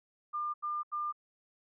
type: tone bursts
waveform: sine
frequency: 1200 Hz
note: D6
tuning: 37 cents sharp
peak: -32 dBFS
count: 3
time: 0.33-1.126 s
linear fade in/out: 20 ms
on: 210 ms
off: 83 ms
effects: none